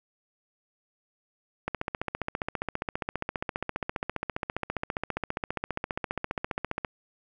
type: click train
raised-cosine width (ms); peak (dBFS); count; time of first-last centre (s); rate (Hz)
0.5; -14; 78; 1.68-6.848; 14.9
effects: none